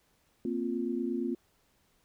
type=chord; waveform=sine; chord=Bb suspended second; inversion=none; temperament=equal; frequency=233.1 / 261.6 / 349.2 Hz; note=Bb3 / C4 / F4; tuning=0 / 0 / 0 cents; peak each=-34 dBFS; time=0.45-1.35 s; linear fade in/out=2 ms; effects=pink hiss -70 dBFS RMS until 2.04 s

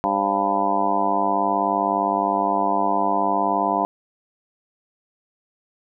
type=harmonic tone with a mistuned harmonic; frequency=99.5 Hz; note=G2; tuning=26 cents sharp; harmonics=2 / 3 / 4 / 5 / 6 / 7 / 8 / 9 / 10; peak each=-30 / -28 / -31 / -31 / -35 / -23 / -28 / -25 / -24 dBFS; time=0.04-3.85 s; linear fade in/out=0 ms; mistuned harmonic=5; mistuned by=+120 cents; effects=none

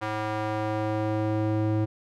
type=tone with band-pass filter sweep; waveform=square; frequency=107.9 Hz; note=A2; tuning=33 cents flat; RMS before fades=-27 dBFS; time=0.01-1.86 s; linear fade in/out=20 ms; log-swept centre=1100 to 270 Hz; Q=0.91; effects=none

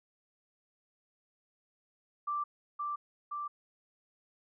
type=tone with echo; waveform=sine; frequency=1174.7 Hz; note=D6; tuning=in tune; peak=-31 dBFS; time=2.27-2.44 s; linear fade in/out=10 ms; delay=520 ms; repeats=2; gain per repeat=-2 dB; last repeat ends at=3.48 s; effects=none

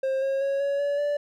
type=tone with pitch steps; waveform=triangle; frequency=532 / 541.6 / 551.4 / 561.4 / 571.5 / 581.8 Hz; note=C5 / C#5 / C#5 / C#5 / D5 / D5; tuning=+29 / -40 / -9 / +22 / -47 / -16 cents; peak=-21 dBFS; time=0.03-1.17 s; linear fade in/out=5 ms; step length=190 ms; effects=none

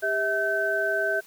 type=tone cluster; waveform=sine; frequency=400.1 / 647 / 1538 Hz; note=G4 / E5 / G6; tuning=+35 / -32 / -33 cents; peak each=-30 / -27 / -25 dBFS; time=0.02-1.21 s; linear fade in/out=20 ms; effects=white hiss -52 dBFS RMS until 1.26 s

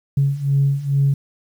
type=beating tone pair; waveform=sine; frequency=137.9 / 140.2 Hz; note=C#3 / C#3; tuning=-9 / +20 cents; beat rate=2.3 Hz; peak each=-19 / -16 dBFS; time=0.17-1.14 s; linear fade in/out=5 ms; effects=tanh soft clip ceiling -8 dBFS + 8-bit

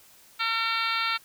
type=harmonic tone; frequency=454.3 Hz; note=A#4; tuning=45 cents flat; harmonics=2 / 3 / 4 / 5 / 6 / 7 / 8 / 9 / 10; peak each=-38 / -28 / -36 / -31 / -34 / -39 / -34 / -35 / -39 dBFS; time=0.39-1.18 s; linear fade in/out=20 ms; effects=white hiss -55 dBFS RMS until 1.24 s

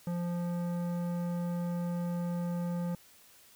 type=tone with tanh clipping; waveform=triangle; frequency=174 Hz; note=F3; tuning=6 cents flat; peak=-33 dBFS; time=0.07-2.95 s; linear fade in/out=2 ms; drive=18 dB; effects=white hiss -59 dBFS RMS until 3.55 s

